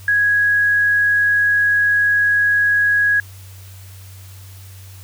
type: tone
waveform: sine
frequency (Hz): 1661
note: G#6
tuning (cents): 0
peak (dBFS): -12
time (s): 0.08-3.2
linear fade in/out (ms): 2
effects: added 95 Hz sine -36 dBFS peak until 5.03 s + white hiss -45 dBFS RMS until 5.03 s